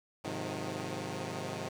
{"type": "chord", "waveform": "10% pulse", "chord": "F minor seventh", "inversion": "first", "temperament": "equal with one note detuned", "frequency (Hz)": [103.83, 130.81, 155.56, 178.8], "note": ["Ab2", "C3", "Eb3", "F3"], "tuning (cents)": [0, 0, 0, 41], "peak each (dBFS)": -33, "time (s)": [0.24, 1.69], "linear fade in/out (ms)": 10, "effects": ["low-pass 9000 Hz 12 dB/octave", "9-bit"]}